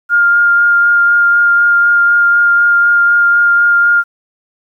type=tone with vibrato; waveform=sine; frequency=1407 Hz; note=F6; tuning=12 cents sharp; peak=-6 dBFS; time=0.09-4.04 s; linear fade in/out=50 ms; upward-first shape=sine; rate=4 Hz; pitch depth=11 cents each way; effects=8-bit